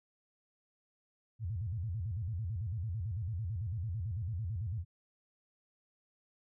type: tone with vibrato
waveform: sine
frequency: 98 Hz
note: G2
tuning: in tune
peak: -34 dBFS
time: 1.39-4.85 s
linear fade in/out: 50 ms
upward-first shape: square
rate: 9 Hz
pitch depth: 240 cents each way
effects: none